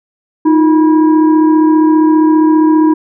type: tone with frequency modulation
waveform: sine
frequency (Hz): 312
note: D#4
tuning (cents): +5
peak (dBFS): -5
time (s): 0.45-2.94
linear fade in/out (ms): 10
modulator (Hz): 659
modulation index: 0.55
effects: none